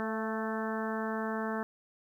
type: harmonic tone with a mistuned harmonic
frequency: 220 Hz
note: A3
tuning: in tune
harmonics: 1 / 2 / 3 / 4 / 5 / 6 / 7 / 8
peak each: -35 / -38 / -40 / -41 / -42 / -43 / -43 / -44 dBFS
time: 0-1.63 s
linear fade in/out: 0 ms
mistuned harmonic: 3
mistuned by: +23 cents
effects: 11-bit